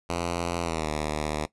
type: tone with pitch glide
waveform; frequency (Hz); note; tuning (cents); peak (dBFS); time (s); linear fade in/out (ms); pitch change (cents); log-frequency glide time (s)
5% pulse; 85.9 to 76.09; F2 to D#2; -28 to -38; -16; 0.09-1.46; 10; -210; 0.61-0.9
effects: noise-tail reverb RT60 0.1 s tail -18 dB re dry + resampled to 24000 Hz